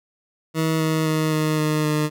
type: tone with pitch steps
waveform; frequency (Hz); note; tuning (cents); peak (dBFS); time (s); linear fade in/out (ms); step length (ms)
20% pulse; 160 / 158.35 / 156.71 / 155.09 / 153.48 / 151.89; D#3 / D#3 / D#3 / D#3 / D#3 / D#3; +49 / +31 / +13 / -5 / -23 / -41; -14; 0.54-2.1; 50; 260
effects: none